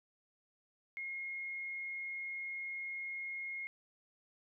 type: tone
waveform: sine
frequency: 2150 Hz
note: C7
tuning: 47 cents sharp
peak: -39 dBFS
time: 0.97-3.67 s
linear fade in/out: 0 ms
effects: none